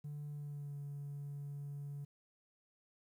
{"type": "tone with pitch glide", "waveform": "triangle", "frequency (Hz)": [146.83, 142.81], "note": ["D3", "D3"], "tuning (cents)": [0, -48], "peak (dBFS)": -39, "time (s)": [0.04, 2.05], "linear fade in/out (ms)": 10, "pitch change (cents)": -48, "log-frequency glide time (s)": [0.3, 0.76], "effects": ["tanh soft clip ceiling -38 dBFS", "12-bit"]}